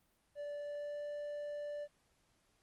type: tone with pitch glide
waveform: triangle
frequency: 582 to 586.4 Hz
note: D5 to D5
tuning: -16 to -3 cents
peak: -38 dBFS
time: 0.35-1.88 s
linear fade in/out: 50 ms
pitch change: +13 cents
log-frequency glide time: 0.57-1.04 s
effects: pink hiss -75 dBFS RMS until 2.62 s + Opus 32 kbps